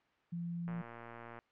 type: tone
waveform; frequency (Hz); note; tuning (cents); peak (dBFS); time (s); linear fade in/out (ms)
sine; 171.2; F3; -34; -37; 0.32-0.82; 10
type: click train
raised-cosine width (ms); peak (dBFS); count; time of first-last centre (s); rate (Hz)
0.5; -33; 84; 0.68-1.389; 117
effects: white hiss -71 dBFS RMS until 1.51 s + low-pass 2000 Hz 12 dB/octave